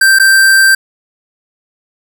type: tone with dropouts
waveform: square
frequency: 1568 Hz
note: G6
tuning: in tune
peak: -5 dBFS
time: 0.01-0.75 s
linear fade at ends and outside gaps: 5 ms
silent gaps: 0.188-0.197 s
effects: none